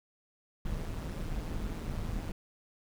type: noise with amplitude modulation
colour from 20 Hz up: brown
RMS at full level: -33 dBFS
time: 0.65-2.32 s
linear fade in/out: 5 ms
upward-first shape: sine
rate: 162 Hz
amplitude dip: 65%
effects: none